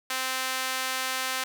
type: tone with high-pass filter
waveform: sawtooth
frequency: 260 Hz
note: C4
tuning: 11 cents flat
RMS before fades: -30 dBFS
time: 0.1-1.44 s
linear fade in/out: 5 ms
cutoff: 1300 Hz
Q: 0.7
effects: none

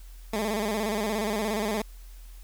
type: tone with vibrato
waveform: 15% pulse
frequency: 213 Hz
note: G#3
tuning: 44 cents sharp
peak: -20 dBFS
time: 0.33-1.82 s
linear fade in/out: 5 ms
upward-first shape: square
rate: 17 Hz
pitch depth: 76 cents each way
effects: added 42 Hz sine -42 dBFS peak until 2.43 s + white hiss -57 dBFS RMS until 2.43 s

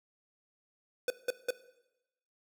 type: tone bursts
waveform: square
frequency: 499.6 Hz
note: B4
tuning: 20 cents sharp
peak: -28 dBFS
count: 3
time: 1.08-1.506 s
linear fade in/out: 2 ms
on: 22 ms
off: 180 ms
effects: noise-tail reverb RT60 0.9 s tail -17 dB re dry

